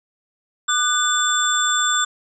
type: tone cluster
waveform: sine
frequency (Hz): 1202 / 1490 / 3507 / 7420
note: D6 / F#6 / A7 / A#8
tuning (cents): +40 / +12 / -6 / -9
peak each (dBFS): -22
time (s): 0.68-2.05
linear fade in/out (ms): 10
effects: none